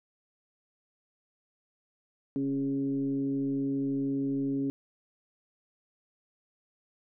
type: tone with frequency modulation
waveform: sine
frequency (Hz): 275.1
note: C#4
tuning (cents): -13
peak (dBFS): -27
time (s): 2.36-4.7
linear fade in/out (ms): 0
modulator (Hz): 137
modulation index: 0.57
effects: none